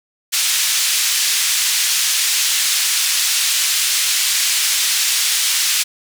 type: band-pass noise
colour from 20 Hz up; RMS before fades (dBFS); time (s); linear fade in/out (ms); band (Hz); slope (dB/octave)
white; -17; 0.32-5.84; 20; 2300 to 8000; 12
effects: none